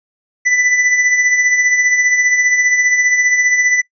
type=tone with tremolo; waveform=square; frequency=1988 Hz; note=B6; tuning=11 cents sharp; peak=-9 dBFS; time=0.45-3.82 s; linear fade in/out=20 ms; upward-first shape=triangle; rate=15 Hz; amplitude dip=55%; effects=noise-tail reverb RT60 0.1 s tail -20 dB re dry + resampled to 16000 Hz